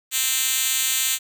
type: tone with high-pass filter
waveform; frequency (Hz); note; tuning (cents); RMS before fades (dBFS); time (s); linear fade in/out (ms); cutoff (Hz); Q
5% pulse; 261.6; C4; 0; -22; 0.11-1.19; 50; 5000; 0.85
effects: none